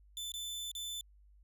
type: tone with dropouts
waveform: sawtooth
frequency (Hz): 3520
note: A7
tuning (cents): 0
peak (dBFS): -36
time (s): 0.17-1.01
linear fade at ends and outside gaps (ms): 1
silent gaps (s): 0.319-0.339 / 0.715-0.751
effects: added 50 Hz sine -59 dBFS peak until 1.43 s